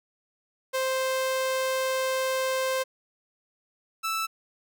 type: tone pair in turn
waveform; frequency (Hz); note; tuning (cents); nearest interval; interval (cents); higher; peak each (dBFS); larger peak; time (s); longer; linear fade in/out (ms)
sawtooth; 523.3 / 1318.6; C5 / E6; 0 / 0; octave + major third; 1600; second; -21 / -23; first; 0.73-2.84 / 4.03-4.27; first; 20
effects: none